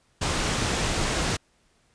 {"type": "low-pass noise", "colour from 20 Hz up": "pink", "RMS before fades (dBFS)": -26, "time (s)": [0.21, 1.37], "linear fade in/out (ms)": 10, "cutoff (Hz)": 8900, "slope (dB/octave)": 24, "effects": ["pink hiss -65 dBFS RMS until 1.94 s", "resampled to 22050 Hz"]}